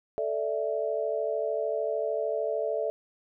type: chord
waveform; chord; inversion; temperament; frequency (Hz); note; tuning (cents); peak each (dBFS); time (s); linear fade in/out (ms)
sine; A suspended fourth; none; just; 440 / 586.7 / 660; A4 / D5 / E5; 0 / -2 / +2; -31; 0.18-2.9; 0
effects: none